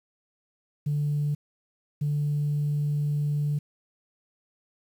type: tone bursts at uneven times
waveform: sine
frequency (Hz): 146.83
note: D3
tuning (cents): 0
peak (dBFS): -22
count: 2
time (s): 0.86-1.35 / 2.01-3.59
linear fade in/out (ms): 10
effects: tanh soft clip ceiling -20 dBFS + 9-bit